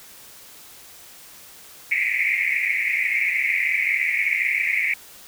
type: band-pass noise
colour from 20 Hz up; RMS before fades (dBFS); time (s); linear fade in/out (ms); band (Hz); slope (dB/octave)
pink; -22; 1.91-4.94; 5; 2000 to 2400; 96
effects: white hiss -45 dBFS RMS until 5.27 s